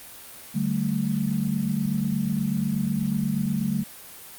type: chord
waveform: sine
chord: D suspended fourth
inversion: none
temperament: equal with one note detuned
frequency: 146.83 / 191.74 / 220 Hz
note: D3 / G3 / A3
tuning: 0 / -38 / 0 cents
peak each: -28 / -26 / -26 dBFS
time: 0.54-3.84 s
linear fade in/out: 20 ms
effects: white hiss -43 dBFS RMS until 4.38 s + Opus 32 kbps